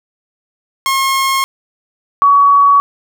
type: tone pair in turn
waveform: sawtooth / sine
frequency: 1077 / 1128.7 Hz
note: C6 / C#6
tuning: +50 / +31 cents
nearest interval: minor second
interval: 81 cents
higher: second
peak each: -8 / -5 dBFS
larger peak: second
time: 0.86-1.44 / 2.22-2.8 s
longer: neither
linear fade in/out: 0 ms
effects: none